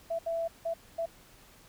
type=tone bursts at uneven times; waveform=sine; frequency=665 Hz; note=E5; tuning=15 cents sharp; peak=-29 dBFS; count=4; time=0.1-0.19 / 0.26-0.48 / 0.65-0.74 / 0.98-1.06 s; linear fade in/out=10 ms; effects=pink hiss -57 dBFS RMS until 1.68 s